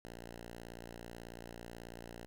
5% pulse tone, 58.27 Hz, A#1, in tune, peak -36 dBFS, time 0.05-2.26 s, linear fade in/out 0 ms, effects none

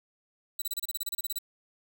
10% pulse tone bursts, 3951 Hz, B7, in tune, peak -22 dBFS, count 14, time 0.59-1.386 s, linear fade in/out 5 ms, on 29 ms, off 30 ms, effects none

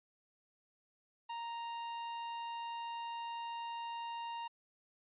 45% pulse tone, 932.3 Hz, A#5, in tune, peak -40 dBFS, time 1.29-4.48 s, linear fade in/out 10 ms, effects resampled to 8000 Hz

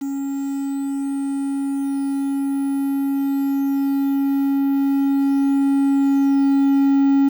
triangle tone with level ramp, 276.1 Hz, C#4, 7 cents flat, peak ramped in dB -20 to -10 dBFS, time 0.01-7.29 s, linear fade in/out 10 ms, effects 7-bit

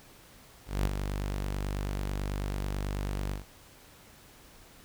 sawtooth tone with ADSR envelope, 49.15 Hz, G1, 5 cents sharp, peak -20 dBFS, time 0.66-3.45 s, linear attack 200 ms, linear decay 19 ms, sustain -7 dB, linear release 140 ms, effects pink hiss -55 dBFS RMS until 4.84 s

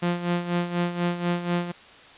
sawtooth tone with tremolo, 174.6 Hz, F3, in tune, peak -17 dBFS, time 0.02-1.72 s, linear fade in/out 10 ms, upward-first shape sine, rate 4.1 Hz, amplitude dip 70%, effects white hiss -48 dBFS RMS until 2.17 s + resampled to 8000 Hz

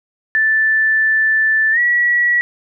sine tone with pitch glide, 1760 to 1930.4 Hz, A6 to B6, 0 to -40 cents, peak -11 dBFS, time 0.35-2.41 s, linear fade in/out 0 ms, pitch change +160 cents, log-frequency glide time 1.72-1.79 s, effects none

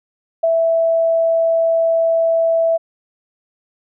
sine tone with ADSR envelope, 659.3 Hz, E5, in tune, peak -10 dBFS, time 0.43-2.78 s, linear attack 10 ms, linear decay 16 ms, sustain -2 dB, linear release 21 ms, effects none

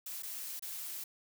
blue noise with dropouts, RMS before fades -42 dBFS, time 0.06-1.04 s, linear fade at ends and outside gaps 5 ms, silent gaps 0.224-0.231 / 0.595-0.623 s, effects none

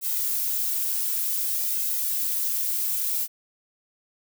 violet noise with flanger, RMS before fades -26 dBFS, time 0.01-3.28 s, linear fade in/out 50 ms, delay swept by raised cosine 1.7 to 3 ms, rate 0.55 Hz, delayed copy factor -0.6, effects none

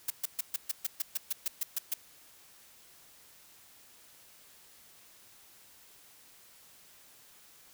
blue noise bursts, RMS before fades -31 dBFS, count 13, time 0.08-1.939 s, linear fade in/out 5 ms, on 23 ms, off 130 ms, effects white hiss -58 dBFS RMS until 7.73 s

